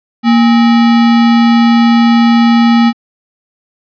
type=tone with sample-and-hold; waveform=sine; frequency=233.2 Hz; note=A#3; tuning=1 cent sharp; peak=-4 dBFS; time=0.23-2.93 s; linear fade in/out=50 ms; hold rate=1050 Hz; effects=resampled to 11025 Hz